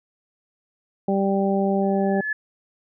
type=harmonic tone; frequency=196 Hz; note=G3; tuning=in tune; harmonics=1 / 2 / 3 / 4; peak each=-21 / -24 / -26 / -27 dBFS; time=1.08-2.21 s; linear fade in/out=5 ms
type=tone with exponential growth; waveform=sine; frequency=1719 Hz; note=A6; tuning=41 cents flat; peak=-20 dBFS; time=1.82-2.33 s; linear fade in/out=5 ms; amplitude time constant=110 ms
effects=none